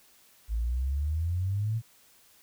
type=exponential sweep; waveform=sine; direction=up; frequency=53.2 to 116.54 Hz; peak=-26 dBFS; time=0.48-1.82 s; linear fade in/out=50 ms; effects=white hiss -60 dBFS RMS until 2.42 s